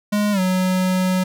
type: tone with pitch glide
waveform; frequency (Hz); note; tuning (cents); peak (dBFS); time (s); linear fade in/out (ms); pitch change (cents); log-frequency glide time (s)
square; 207.7 to 185.04; G#3 to F#3; 0 to 0; -17; 0.12-1.24; 10; -200; 0.32-0.4
effects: none